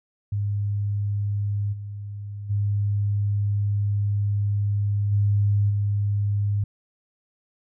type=tone with level steps; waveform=sine; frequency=102.1 Hz; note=G#2; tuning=29 cents flat; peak=-22 / -31 / -20 / -17 / -20 dBFS; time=0.32-6.64 s; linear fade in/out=5 ms; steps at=1.72 / 2.49 / 5.11 / 5.69 s; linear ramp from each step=20 ms; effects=none